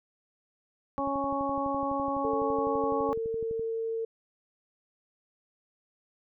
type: harmonic tone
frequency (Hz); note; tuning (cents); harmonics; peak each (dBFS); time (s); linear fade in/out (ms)
277.2; C#4; 0; 1 / 2 / 3 / 4; -33 / -33 / -33 / -33; 0.98-3.13; 0
type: click train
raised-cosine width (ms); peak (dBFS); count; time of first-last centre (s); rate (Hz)
3; -30; 32; 0.99-3.595; 11.9
type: tone with pitch glide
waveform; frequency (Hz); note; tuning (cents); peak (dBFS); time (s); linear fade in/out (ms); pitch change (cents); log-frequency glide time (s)
sine; 447.3 to 452; A4 to A4; +28 to +47; -29; 2.24-4.05; 5; +19; 2.44-2.66
effects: none